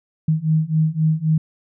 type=beating tone pair; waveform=sine; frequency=155.56 / 159.36 Hz; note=D#3 / D#3; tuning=0 / +42 cents; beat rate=3.8 Hz; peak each=-19 / -18 dBFS; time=0.28-1.38 s; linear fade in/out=5 ms; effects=none